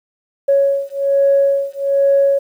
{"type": "beating tone pair", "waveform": "sine", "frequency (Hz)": [554.4, 555.6], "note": ["C#5", "C#5"], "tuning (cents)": [0, 4], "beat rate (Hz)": 1.2, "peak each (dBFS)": -14, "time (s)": [0.48, 2.39], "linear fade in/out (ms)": 10, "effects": ["tanh soft clip ceiling -4 dBFS", "8-bit"]}